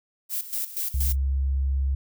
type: noise with tremolo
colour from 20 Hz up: violet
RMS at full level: -28 dBFS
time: 0.29-1.16 s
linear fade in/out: 50 ms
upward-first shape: square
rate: 4.2 Hz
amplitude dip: 75%
type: tone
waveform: sine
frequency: 67.7 Hz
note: C#2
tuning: 40 cents flat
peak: -21 dBFS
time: 0.94-1.95 s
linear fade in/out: 5 ms
effects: none